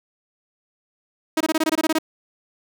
sawtooth tone bursts, 317.1 Hz, D#4, 33 cents sharp, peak -13 dBFS, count 11, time 1.37-1.986 s, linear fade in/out 5 ms, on 36 ms, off 22 ms, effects none

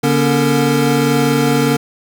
square tone cluster, 143.8 / 240.8 / 282.2 / 456.3 Hz, D3 / B3 / C#4 / A#4, -36 / -44 / +31 / -37 cents, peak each -18 dBFS, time 0.03-1.77 s, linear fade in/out 10 ms, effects none

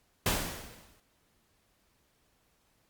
pink noise with exponential decay, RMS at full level -26 dBFS, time 0.26-1 s, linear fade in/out 2 ms, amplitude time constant 160 ms, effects pink hiss -71 dBFS RMS until 2.89 s + Opus 48 kbps

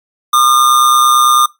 square tone with amplitude modulation, 1210 Hz, D#6, 49 cents flat, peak -5 dBFS, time 0.33-1.46 s, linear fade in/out 5 ms, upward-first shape sine, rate 129 Hz, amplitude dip 50%, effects noise-tail reverb RT60 0.2 s tail -20 dB re dry + MP3 96 kbps

